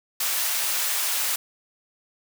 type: high-pass noise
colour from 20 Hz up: white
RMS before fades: -25 dBFS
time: 0.2-1.36 s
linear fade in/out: 5 ms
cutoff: 760 Hz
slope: 12 dB/octave
effects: none